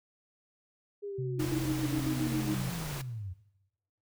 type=linear sweep; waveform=sine; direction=down; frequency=411.3 to 86.8 Hz; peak=-36 dBFS; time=1.02-3.34 s; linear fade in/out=20 ms
type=tone; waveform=sine; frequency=131.2 Hz; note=C3; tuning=5 cents sharp; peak=-32 dBFS; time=1.18-2.71 s; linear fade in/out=10 ms
type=tone with tremolo; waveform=sine; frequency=311.1 Hz; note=D#4; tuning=in tune; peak=-30 dBFS; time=1.38-2.56 s; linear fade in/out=20 ms; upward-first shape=square; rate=7.3 Hz; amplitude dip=75%
type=noise; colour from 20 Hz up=pink; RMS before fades=-40 dBFS; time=1.39-3.02 s; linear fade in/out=10 ms
effects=noise-tail reverb RT60 0.9 s tail -18 dB re dry